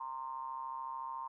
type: ring-modulated tone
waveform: triangle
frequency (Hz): 66.9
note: C2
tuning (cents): +39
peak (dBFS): -34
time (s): 0-1.28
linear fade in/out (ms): 10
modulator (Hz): 987
effects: none